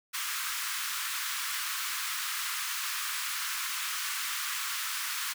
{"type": "high-pass noise", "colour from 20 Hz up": "pink", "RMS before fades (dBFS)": -34, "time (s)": [0.13, 5.34], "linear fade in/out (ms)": 20, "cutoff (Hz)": 1100, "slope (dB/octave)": 48, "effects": []}